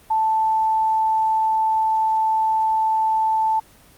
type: tone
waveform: sine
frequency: 880 Hz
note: A5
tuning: in tune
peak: -16 dBFS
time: 0.1-3.6 s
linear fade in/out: 10 ms
effects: pink hiss -50 dBFS RMS until 3.97 s + Opus 24 kbps